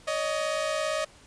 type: tone pair together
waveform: sawtooth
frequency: 565 / 622.7 Hz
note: C#5 / D#5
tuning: +33 / +1 cents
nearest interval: major second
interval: 168 cents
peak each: -28 / -24 dBFS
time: 0.07-1.05 s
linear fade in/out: 10 ms
effects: pink hiss -54 dBFS RMS until 1.26 s + resampled to 22050 Hz